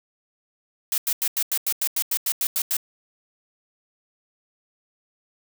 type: noise bursts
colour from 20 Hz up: blue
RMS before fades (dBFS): -23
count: 13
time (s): 0.92-2.768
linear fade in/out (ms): 2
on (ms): 60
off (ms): 89
effects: none